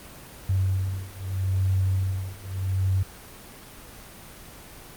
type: beating tone pair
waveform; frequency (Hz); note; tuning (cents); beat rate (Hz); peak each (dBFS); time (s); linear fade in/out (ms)
sine; 94.3 / 95.09; F#2 / F#2; +33 / +48; 0.79; -26 / -25; 0.49-3.03; 5
effects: pink hiss -44 dBFS RMS until 4.96 s + Opus 24 kbps